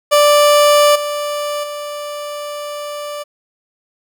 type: tone with level steps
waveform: 30% pulse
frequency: 587.3 Hz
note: D5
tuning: in tune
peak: -5 / -16 / -21 dBFS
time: 0.11-3.24 s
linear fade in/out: 20 ms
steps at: 0.95 / 1.63 s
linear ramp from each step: 10 ms
effects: none